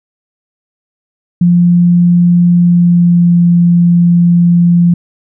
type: tone with pitch glide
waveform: sine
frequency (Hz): 174.61 to 173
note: F3 to F3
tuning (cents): 0 to -16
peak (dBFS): -4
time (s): 1.41-4.94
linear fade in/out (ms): 5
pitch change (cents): -16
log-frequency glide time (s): 2.54-3.4
effects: none